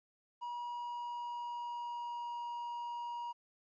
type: tone with pitch glide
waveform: triangle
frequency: 961 to 952.2 Hz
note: B5 to A#5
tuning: -48 to +37 cents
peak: -37 dBFS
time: 0.41-3.33 s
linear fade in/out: 20 ms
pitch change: -15 cents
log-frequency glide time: 0.62-2.39 s
effects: resampled to 16000 Hz + 13-bit